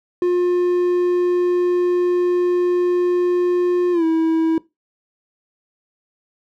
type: tone with pitch glide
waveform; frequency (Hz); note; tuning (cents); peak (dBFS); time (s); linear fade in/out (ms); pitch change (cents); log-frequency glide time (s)
triangle; 355.7 to 324.3; F4 to E4; +32 to -28; -12; 0.22-4.58; 2; -160; 3.92-4.04
effects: noise-tail reverb RT60 0.2 s tail -19 dB re dry